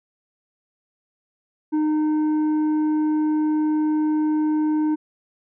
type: tone with tanh clipping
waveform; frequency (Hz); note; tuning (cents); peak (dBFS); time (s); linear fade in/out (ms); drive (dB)
sine; 306.8; D#4; -24; -19; 1.72-4.96; 20; 6
effects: none